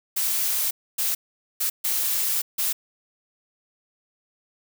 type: noise bursts at uneven times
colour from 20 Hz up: blue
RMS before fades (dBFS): -24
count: 5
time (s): 0.16-0.71 / 0.98-1.15 / 1.6-1.7 / 1.84-2.42 / 2.58-2.73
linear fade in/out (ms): 10
effects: none